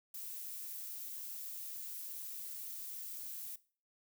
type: noise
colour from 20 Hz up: violet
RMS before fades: -45 dBFS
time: 0.14-3.56 s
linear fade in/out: 5 ms
effects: noise-tail reverb RT60 0.4 s tail -19 dB re dry